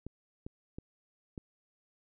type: clicks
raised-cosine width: 3 ms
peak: -28 dBFS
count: 4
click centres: 0.066 / 0.465 / 0.785 / 1.378 s
effects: none